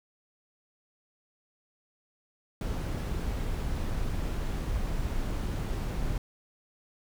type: noise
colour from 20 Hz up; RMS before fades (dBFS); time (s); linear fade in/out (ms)
brown; -31; 2.61-6.18; 2
effects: none